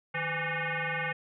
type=tone with frequency modulation; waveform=sine; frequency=155.56 Hz; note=D#3; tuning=in tune; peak=-29 dBFS; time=0.14-1.13 s; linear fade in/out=10 ms; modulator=332 Hz; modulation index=6.9; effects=none